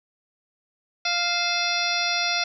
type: harmonic tone with a mistuned harmonic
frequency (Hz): 698.5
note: F5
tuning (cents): 0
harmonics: 1 / 2 / 3 / 4 / 5 / 6 / 7 / 8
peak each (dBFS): -30 / -30 / -30 / -30 / -30 / -30 / -30 / -30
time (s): 1.05-2.44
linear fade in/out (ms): 5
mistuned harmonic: 4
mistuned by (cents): -120
effects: none